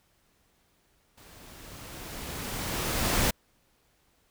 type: noise with level ramp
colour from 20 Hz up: pink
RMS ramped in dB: -53 to -24 dBFS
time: 1.17-3.31 s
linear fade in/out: 10 ms
effects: pink hiss -68 dBFS RMS until 4.3 s